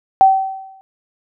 sine tone with exponential decay, 769 Hz, G5, 33 cents flat, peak -3 dBFS, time 0.21-0.81 s, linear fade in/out 0 ms, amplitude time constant 130 ms, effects none

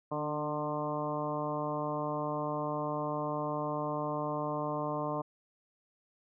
harmonic tone with a mistuned harmonic, 150 Hz, D3, 37 cents sharp, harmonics 1 / 2 / 3 / 4 / 5 / 6 / 7 / 8, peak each -40 / -39 / -41 / -37 / -42 / -42 / -38 / -47 dBFS, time 0.11-5.22 s, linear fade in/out 10 ms, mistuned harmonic 2, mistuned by -27 cents, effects none

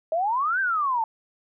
sine exponential two-way sweep, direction up then down, 622.3 to 1600 to 869 Hz, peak -21 dBFS, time 0.12-1.04 s, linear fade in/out 2 ms, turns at 0.6 s, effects none

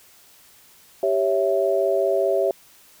sine chord, C# diminished, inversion second, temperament equal, 392 / 554.4 / 659.3 Hz, G4 / C#5 / E5, 0 / 0 / 0 cents, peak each -22 dBFS, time 1.03-2.51 s, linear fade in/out 2 ms, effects white hiss -52 dBFS RMS until 3 s

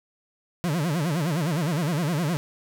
40% pulse tone with vibrato, 159.9 Hz, D#3, 48 cents sharp, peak -22 dBFS, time 0.64-2.37 s, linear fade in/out 0 ms, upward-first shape sine, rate 9.7 Hz, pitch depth 220 cents each way, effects 9-bit

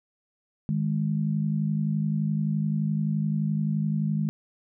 sine tone pair together, 156.05 / 207.7 Hz, D#3 / G#3, +5 / 0 cents, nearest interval perfect fourth, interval 495 cents, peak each -25 / -27 dBFS, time 0.69-4.29 s, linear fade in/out 0 ms, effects none

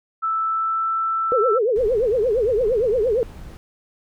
sine tone with pitch glide, 1318.5 to 1327.7 Hz, E6 to E6, 0 to +12 cents, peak -19 dBFS, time 0.22-1.59 s, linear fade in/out 20 ms, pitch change +12 cents, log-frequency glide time 0.45-0.89 s
sine tone with vibrato, 461.3 Hz, A#4, 18 cents flat, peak -16 dBFS, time 1.32-3.23 s, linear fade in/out 0 ms, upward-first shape triangle, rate 8.7 Hz, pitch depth 270 cents each way
brown noise, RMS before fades -36 dBFS, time 1.76-3.57 s, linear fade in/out 0 ms
effects none

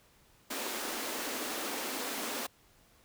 pink high-pass noise, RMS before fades -37 dBFS, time 0.5-2.47 s, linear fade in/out 10 ms, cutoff 230 Hz, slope 48 dB/octave, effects pink hiss -64 dBFS RMS until 3.04 s

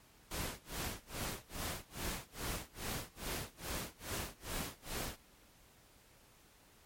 pink noise with tremolo, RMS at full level -39 dBFS, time 0.31-5.16 s, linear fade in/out 2 ms, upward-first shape sine, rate 2.4 Hz, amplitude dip 100%, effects pink hiss -64 dBFS RMS until 6.85 s + MP3 64 kbps

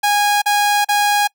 sawtooth tone bursts, 823 Hz, G#5, 16 cents flat, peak -9 dBFS, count 3, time 0.03-1.276 s, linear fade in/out 10 ms, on 390 ms, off 38 ms, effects noise-tail reverb RT60 0.1 s tail -25 dB re dry

